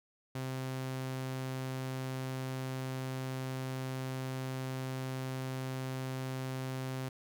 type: tone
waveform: sawtooth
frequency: 130.81 Hz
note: C3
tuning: in tune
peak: -32 dBFS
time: 0.35-7.09 s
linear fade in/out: 5 ms
effects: none